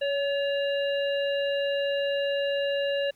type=harmonic tone with a mistuned harmonic; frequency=561 Hz; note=C#5; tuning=21 cents sharp; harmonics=1 / 3 / 5 / 7; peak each=-25 / -35 / -34 / -42 dBFS; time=0.01-3.11 s; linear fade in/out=10 ms; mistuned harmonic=3; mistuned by=+28 cents; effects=pink hiss -63 dBFS RMS until 3.15 s